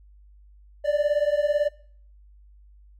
triangle beating tone pair, 580 / 598 Hz, D5 / D5, -22 / +31 cents, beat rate 18 Hz, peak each -21 / -21 dBFS, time 0.84-1.69 s, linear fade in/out 20 ms, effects noise-tail reverb RT60 0.5 s tail -19 dB re dry + added 50 Hz sine -49 dBFS peak until 2.99 s

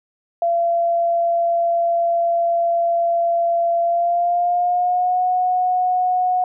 sine tone with pitch glide, 682 to 730.9 Hz, F5 to F#5, -41 to -21 cents, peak -15 dBFS, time 0.42-6.44 s, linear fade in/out 2 ms, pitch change +120 cents, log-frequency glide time 3.81-5.22 s, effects none

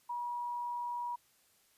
sine tone, 963 Hz, B5, 44 cents flat, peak -35 dBFS, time 0.09-1.16 s, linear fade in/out 10 ms, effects white hiss -69 dBFS RMS until 1.77 s + resampled to 32000 Hz

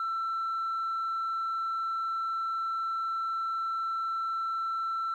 sine tone, 1338 Hz, E6, 25 cents sharp, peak -27 dBFS, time 0-5.14 s, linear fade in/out 2 ms, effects tanh soft clip ceiling -27 dBFS + 11-bit

